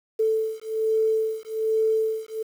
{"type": "beating tone pair", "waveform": "sine", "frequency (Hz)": [440, 441.2], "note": ["A4", "A4"], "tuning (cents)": [0, 5], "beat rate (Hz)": 1.2, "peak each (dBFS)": -24, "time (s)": [0.19, 2.43], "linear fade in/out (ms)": 10, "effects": ["8-bit"]}